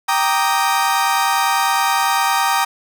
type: chord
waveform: 35% pulse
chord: Eb major seventh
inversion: first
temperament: equal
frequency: 784 / 932.3 / 1174.7 / 1244.5 Hz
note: G5 / Bb5 / D6 / Eb6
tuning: 0 / 0 / 0 / 0 cents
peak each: -18 / -17 / -21 / -20 dBFS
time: 0.08-2.65 s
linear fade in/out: 10 ms
effects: none